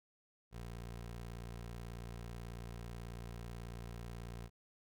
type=tone; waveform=20% pulse; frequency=58.27 Hz; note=A#1; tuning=in tune; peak=-40 dBFS; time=0.51-4.5 s; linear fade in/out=50 ms; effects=none